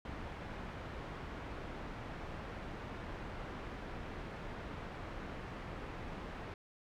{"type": "low-pass noise", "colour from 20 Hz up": "pink", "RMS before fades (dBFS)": -45, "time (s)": [0.05, 6.54], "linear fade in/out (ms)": 2, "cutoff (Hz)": 2000, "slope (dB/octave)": 12, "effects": []}